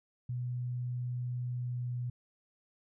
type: tone with pitch glide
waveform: sine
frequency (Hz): 123.47 to 122.76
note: B2 to B2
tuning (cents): 0 to -10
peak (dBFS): -33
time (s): 0.29-2.1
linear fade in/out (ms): 5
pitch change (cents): -10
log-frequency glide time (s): 1.52-1.97
effects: none